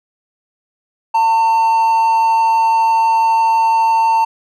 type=tone with amplitude modulation; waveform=triangle; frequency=903 Hz; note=A5; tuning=45 cents sharp; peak=-7 dBFS; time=1.14-4.25 s; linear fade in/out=10 ms; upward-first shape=sine; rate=195 Hz; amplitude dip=25%; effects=none